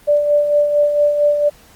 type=tone with tremolo; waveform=sine; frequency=587 Hz; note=D5; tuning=1 cent flat; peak=-9 dBFS; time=0.07-1.5 s; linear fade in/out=20 ms; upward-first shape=sine; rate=4.4 Hz; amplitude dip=50%; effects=pink hiss -47 dBFS RMS until 1.75 s + Opus 24 kbps